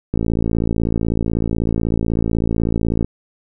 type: click train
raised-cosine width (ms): 3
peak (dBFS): -6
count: 164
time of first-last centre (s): 0.14-3.046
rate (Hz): 56.1
effects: none